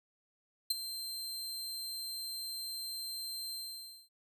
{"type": "tone with ADSR envelope", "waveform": "sawtooth", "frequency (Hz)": 4136, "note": "C8", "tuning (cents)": -21, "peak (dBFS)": -23, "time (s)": [0.7, 4.09], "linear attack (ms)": 7, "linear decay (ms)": 21, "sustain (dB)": -13, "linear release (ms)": 560, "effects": []}